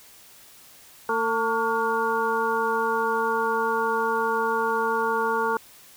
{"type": "harmonic tone with a mistuned harmonic", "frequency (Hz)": 225.6, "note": "A3", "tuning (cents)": 44, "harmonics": [1, 2, 4, 5, 6], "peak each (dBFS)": [-35, -26, -26, -29, -28], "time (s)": [1.09, 5.57], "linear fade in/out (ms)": 2, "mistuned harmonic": 6, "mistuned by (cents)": 85, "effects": ["white hiss -50 dBFS RMS until 5.96 s"]}